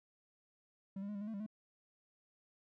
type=tone with pitch steps; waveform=triangle; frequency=193.9 / 200.7 / 209 / 199.7 / 208.9 / 223.2 / 198.7 / 215.5 Hz; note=G3 / G3 / G#3 / G3 / G#3 / A3 / G3 / A3; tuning=-19 / +41 / +11 / +32 / +10 / +25 / +24 / -36 cents; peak=-38 dBFS; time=0.96-1.464 s; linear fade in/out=5 ms; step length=63 ms; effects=none